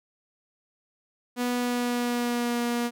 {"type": "tone with pitch glide", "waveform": "sawtooth", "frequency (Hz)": [245.1, 238.7], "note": ["B3", "A#3"], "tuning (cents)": [-13, 41], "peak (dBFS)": -21, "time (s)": [1.36, 2.91], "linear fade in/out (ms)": 50, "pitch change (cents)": -46, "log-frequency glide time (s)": [1.54, 2.6], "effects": []}